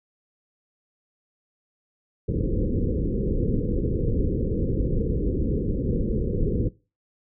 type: low-pass noise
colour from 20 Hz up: pink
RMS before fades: -24 dBFS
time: 2.28-6.69 s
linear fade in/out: 10 ms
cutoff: 510 Hz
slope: 96 dB/octave
effects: noise-tail reverb RT60 0.3 s tail -21 dB re dry